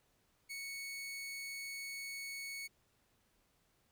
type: tone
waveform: sawtooth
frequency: 2217 Hz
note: C#7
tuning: in tune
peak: -39 dBFS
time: 0.49-2.68 s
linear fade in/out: 20 ms
effects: pink hiss -75 dBFS RMS until 3.91 s